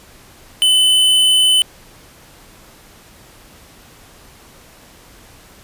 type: tone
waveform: square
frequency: 3022 Hz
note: F#7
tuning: 36 cents sharp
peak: -10 dBFS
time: 0.62-1.62 s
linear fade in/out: 0 ms
effects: pink hiss -44 dBFS RMS until 5.63 s + resampled to 32000 Hz